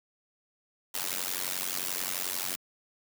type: noise with amplitude modulation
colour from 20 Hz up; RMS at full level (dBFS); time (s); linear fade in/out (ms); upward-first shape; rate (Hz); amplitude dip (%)
white; -29; 0.94-2.56; 10; sine; 91.4; 100
effects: high-pass 150 Hz 12 dB/octave